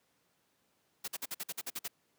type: noise bursts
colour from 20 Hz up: white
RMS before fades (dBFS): -38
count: 10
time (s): 1.04-1.881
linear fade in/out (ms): 10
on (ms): 40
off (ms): 49
effects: pink hiss -74 dBFS RMS until 2.18 s + high-pass 150 Hz 12 dB/octave